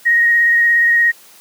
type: tone with vibrato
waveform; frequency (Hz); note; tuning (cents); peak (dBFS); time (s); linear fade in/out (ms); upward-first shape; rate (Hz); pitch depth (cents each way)
sine; 1875; A#6; +10; -9; 0.05-1.12; 20; sine; 17; 14
effects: white hiss -44 dBFS RMS until 1.4 s + high-pass 200 Hz 12 dB/octave